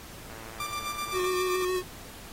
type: click train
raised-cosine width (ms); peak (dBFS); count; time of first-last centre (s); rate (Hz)
0.5; -31; 110; 0.3-1.273; 112
type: tone with tremolo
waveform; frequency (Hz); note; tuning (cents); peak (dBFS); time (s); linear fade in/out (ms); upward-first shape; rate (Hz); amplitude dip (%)
sawtooth; 1183; D6; +12; -27; 0.6-1.65; 2; square; 7.8; 45
type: tone with vibrato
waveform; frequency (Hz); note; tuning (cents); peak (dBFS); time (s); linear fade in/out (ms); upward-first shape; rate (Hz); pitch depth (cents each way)
square; 367; F#4; -14; -27; 1.12-1.83; 50; square; 7; 15
effects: pink hiss -46 dBFS RMS until 2.32 s + AAC 48 kbps